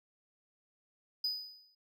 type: tone with exponential decay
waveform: triangle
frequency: 4978 Hz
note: D#8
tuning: in tune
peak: -28 dBFS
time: 1.24-1.75 s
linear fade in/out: 5 ms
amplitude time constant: 110 ms
effects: none